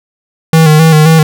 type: tone with vibrato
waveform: square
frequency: 157.4 Hz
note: D#3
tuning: 20 cents sharp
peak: -3 dBFS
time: 0.53-1.23 s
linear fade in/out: 2 ms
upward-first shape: square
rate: 3.8 Hz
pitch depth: 42 cents each way
effects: none